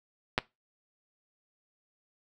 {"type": "clicks", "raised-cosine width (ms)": 0.3, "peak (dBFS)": [-9, -13], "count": 2, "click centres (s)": [0.379, 0.387], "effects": ["noise-tail reverb RT60 0.2 s tail -19 dB re dry"]}